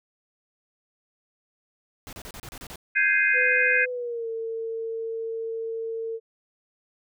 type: noise bursts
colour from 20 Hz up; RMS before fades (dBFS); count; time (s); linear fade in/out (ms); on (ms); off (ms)
pink; -40; 8; 2.07-2.758; 0; 58; 32
type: chord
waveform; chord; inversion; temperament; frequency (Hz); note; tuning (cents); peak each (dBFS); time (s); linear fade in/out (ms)
sine; Ab major seventh; third; equal; 1568 / 1661.2 / 2093 / 2489; G6 / Ab6 / C7 / Eb7; 0 / 0 / 0 / 0; -24; 2.95-3.86; 20
type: tone with pitch glide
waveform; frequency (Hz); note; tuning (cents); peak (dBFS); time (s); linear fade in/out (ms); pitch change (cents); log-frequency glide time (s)
sine; 502 to 452.4; B4 to A4; +28 to +48; -28; 3.33-6.2; 50; -180; 3.88-4.29
effects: none